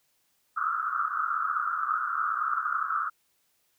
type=band-pass noise; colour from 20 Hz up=pink; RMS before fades=-29 dBFS; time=0.56-3.1 s; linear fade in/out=20 ms; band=1200 to 1400 Hz; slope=96 dB/octave; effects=white hiss -71 dBFS RMS until 3.78 s